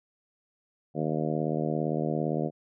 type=harmonic tone; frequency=77.6 Hz; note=D#2; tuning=4 cents flat; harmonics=2 / 3 / 4 / 5 / 6 / 7 / 8 / 9; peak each=-31 / -33 / -34 / -35 / -36 / -36 / -37 / -38 dBFS; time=0.94-2.51 s; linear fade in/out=50 ms; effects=none